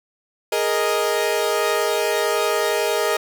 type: chord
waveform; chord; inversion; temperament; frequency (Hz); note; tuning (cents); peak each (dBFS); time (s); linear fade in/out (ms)
sawtooth; Ab suspended second; none; equal; 415.3 / 466.2 / 622.3; Ab4 / Bb4 / Eb5; 0 / 0 / 0; -19; 0.52-3.17; 5
effects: none